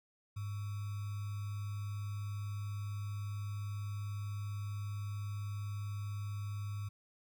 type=tone with sample-and-hold; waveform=sine; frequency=102.2 Hz; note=G#2; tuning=27 cents flat; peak=-37 dBFS; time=0.36-6.89 s; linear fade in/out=10 ms; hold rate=1225 Hz; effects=none